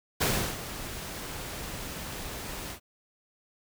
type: noise with ADSR envelope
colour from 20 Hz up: pink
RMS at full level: -25 dBFS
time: 0.2-2.8 s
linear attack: 17 ms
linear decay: 340 ms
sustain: -13 dB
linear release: 90 ms
effects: none